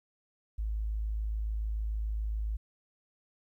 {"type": "tone", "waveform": "sine", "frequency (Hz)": 53.5, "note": "A1", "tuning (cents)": -48, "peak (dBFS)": -30, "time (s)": [0.58, 2.57], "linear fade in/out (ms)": 10, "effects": ["12-bit"]}